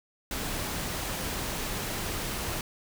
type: noise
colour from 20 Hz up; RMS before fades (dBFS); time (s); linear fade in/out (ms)
pink; -33; 0.31-2.61; 2
effects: none